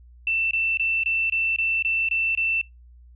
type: tone bursts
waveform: sine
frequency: 2674 Hz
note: E7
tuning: 24 cents sharp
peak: -20 dBFS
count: 9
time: 0.27-2.614 s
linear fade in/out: 2 ms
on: 240 ms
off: 23 ms
effects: noise-tail reverb RT60 0.2 s tail -24 dB re dry + added 60 Hz sine -46 dBFS peak until 3.15 s